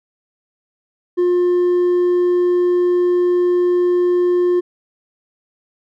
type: tone with hard clipping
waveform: sine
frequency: 355.5 Hz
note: F4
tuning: 31 cents sharp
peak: -13 dBFS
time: 1.17-4.61 s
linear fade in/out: 20 ms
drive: 2 dB
effects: none